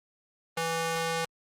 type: tone with high-pass filter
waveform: square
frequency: 164.81 Hz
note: E3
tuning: in tune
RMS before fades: -30 dBFS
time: 0.57-1.25 s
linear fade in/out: 5 ms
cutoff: 490 Hz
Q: 0.65
effects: low-pass 12000 Hz 12 dB/octave + Opus 24 kbps